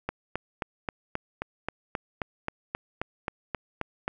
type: click train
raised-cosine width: 0.5 ms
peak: -14 dBFS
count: 16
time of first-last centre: 0.09-4.079 s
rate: 3.76 Hz
effects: none